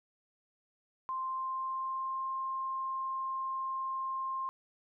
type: tone with pitch glide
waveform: sine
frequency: 1046.5 to 1058.7 Hz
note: C6 to C6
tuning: 0 to +20 cents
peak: -33 dBFS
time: 1.09-4.49 s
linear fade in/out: 0 ms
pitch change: +20 cents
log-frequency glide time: 1.2-2.29 s
effects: none